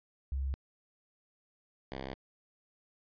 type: tone pair in turn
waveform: sine / 5% pulse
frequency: 67.4 / 66.36 Hz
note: C#2 / C2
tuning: -48 / +25 cents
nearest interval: unison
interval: 27 cents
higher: first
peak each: -31 / -28 dBFS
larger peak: second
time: 0.32-0.54 / 1.92-2.14 s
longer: neither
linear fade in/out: 0 ms
effects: resampled to 11025 Hz